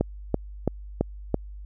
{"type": "click train", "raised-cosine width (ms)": 2, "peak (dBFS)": -8, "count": 5, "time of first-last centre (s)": [0.01, 1.343], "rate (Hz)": 3, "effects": ["added 50 Hz sine -37 dBFS peak until 1.65 s"]}